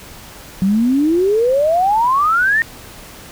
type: exponential sweep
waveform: sine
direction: up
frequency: 185 to 1864.7 Hz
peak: -11 dBFS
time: 0.62-2.62 s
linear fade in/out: 0 ms
effects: pink hiss -37 dBFS RMS until 3.31 s

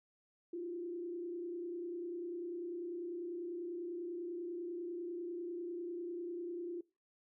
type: tone with frequency modulation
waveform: sine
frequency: 347.2 Hz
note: F4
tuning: 10 cents flat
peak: -39 dBFS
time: 0.53-6.81 s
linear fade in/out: 5 ms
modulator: 30.1 Hz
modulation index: 0.59
effects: noise-tail reverb RT60 0.3 s tail -22 dB re dry

